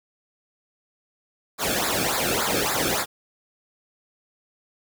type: noise with flanger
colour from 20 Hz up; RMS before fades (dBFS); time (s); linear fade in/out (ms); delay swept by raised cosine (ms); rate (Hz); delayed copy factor
pink; -24; 1.58-3.06; 50; 0.33 to 1.04; 3.5; -1
effects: none